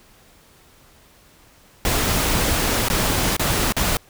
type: noise with dropouts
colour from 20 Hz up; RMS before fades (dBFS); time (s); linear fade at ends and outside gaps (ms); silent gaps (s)
pink; -20; 1.85-3.97; 1; 2.885-2.9 / 3.366-3.395 / 3.723-3.766
effects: pink hiss -52 dBFS RMS until 4.09 s